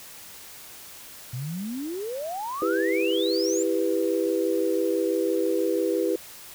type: exponential sweep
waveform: sine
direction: up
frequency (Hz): 118.8 to 7459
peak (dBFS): -29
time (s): 1.33-3.63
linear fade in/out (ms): 5
type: chord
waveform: sine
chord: E minor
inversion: none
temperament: just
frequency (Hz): 329.6 / 395.6 / 494.4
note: E4 / G4 / B4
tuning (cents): 0 / +16 / +2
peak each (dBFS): -26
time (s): 2.62-6.16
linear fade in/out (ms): 2
effects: white hiss -44 dBFS RMS until 6.54 s